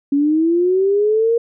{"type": "linear sweep", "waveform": "sine", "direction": "up", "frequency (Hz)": [277.2, 470.4], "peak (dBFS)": -12, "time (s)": [0.12, 1.38], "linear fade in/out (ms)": 5, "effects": []}